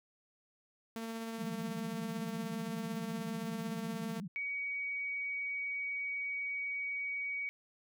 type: tone with tremolo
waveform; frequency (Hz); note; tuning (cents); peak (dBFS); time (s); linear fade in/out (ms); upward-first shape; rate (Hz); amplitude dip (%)
sawtooth; 226.5; A#3; -50; -34; 0.96-4.2; 0; triangle; 16; 30
type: tone with vibrato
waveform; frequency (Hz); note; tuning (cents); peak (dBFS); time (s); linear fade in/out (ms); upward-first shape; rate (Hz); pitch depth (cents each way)
sine; 184.2; F#3; -7; -39; 1.38-4.28; 10; triangle; 12; 300
type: tone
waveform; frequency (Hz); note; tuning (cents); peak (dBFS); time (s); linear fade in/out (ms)
sine; 2256; C#7; +30; -35; 4.36-7.49; 0
effects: none